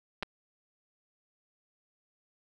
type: clicks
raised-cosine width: 0.3 ms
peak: -18 dBFS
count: 2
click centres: 0.226 / 0.231 s
effects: none

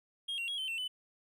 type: tone with pitch steps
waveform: triangle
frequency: 3250 / 2750 / 3303 / 3077 / 2699 / 3006 Hz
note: G#7 / F7 / G#7 / G7 / E7 / F#7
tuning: -38 / -27 / -10 / -33 / +40 / +27 cents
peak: -33 dBFS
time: 0.28-0.88 s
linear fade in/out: 10 ms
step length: 100 ms
effects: none

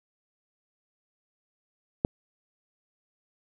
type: click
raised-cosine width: 2 ms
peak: -9 dBFS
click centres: 2.049 s
effects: none

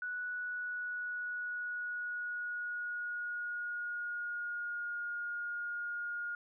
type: tone with pitch glide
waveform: sine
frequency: 1474 to 1426.3 Hz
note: F#6 to F6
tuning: -7 to +36 cents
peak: -36 dBFS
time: 0.02-6.35 s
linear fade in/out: 2 ms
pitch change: -57 cents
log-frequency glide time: 0.25-5 s
effects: none

